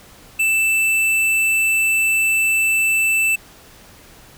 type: tone with tanh clipping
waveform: sine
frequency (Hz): 2650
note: E7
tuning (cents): +9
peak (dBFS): -16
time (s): 0.39-3.36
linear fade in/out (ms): 10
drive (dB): 14
effects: pink hiss -45 dBFS RMS until 4.37 s